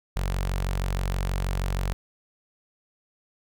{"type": "tone with notch filter", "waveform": "sawtooth", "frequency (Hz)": 46.3, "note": "F#1", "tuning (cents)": 2, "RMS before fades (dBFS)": -27, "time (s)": [0.16, 1.93], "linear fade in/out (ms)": 0, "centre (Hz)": 290, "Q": 1.1, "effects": []}